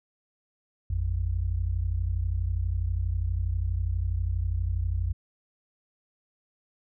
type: tone pair together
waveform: sine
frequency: 55 / 87.31 Hz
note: A1 / F2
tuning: 0 / 0 cents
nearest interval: minor sixth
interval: 800 cents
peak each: -28 / -27 dBFS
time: 0.9-5.13 s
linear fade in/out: 5 ms
effects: none